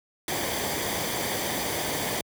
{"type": "noise with comb filter", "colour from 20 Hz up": "pink", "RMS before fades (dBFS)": -29, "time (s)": [0.28, 2.21], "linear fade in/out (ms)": 2, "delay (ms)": 0.74, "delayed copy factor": -0.55, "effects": ["high-pass 80 Hz 12 dB/octave"]}